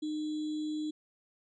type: tone with sample-and-hold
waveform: sine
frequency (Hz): 305.6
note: D#4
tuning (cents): -31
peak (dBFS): -32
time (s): 0.02-0.91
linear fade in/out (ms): 10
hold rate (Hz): 3675
effects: resampled to 16000 Hz